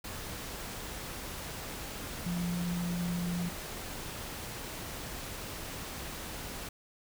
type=tone in noise; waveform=sine; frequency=174.61 Hz; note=F3; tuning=in tune; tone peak=-31 dBFS; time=2.26-3.49 s; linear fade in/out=5 ms; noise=pink; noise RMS=-41 dBFS; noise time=0.04-6.69 s; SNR=+7 dB; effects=none